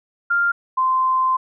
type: tone pair in turn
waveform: sine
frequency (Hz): 1396.9 / 1038.1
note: F6 / C6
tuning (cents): 0 / -14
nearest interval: perfect fourth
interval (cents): 514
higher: first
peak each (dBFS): -15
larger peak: neither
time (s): 0.3-0.52 / 0.77-1.37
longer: second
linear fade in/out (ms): 10
effects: none